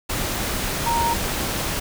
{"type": "tone in noise", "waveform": "sine", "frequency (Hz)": 932.3, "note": "A#5", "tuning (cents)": 0, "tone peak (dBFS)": -19, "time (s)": [0.86, 1.14], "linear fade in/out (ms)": 10, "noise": "pink", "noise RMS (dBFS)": -25, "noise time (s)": [0.09, 1.8], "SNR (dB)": 3, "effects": []}